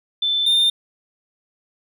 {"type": "tone pair in turn", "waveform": ["sine", "triangle"], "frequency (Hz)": [3531, 3611], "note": ["A7", "A7"], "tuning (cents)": [5, 44], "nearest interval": "unison", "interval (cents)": 39, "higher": "second", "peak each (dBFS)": [-17, -12], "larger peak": "second", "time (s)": [[0.22, 0.46], [0.46, 0.7]], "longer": "neither", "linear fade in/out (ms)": 5, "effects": []}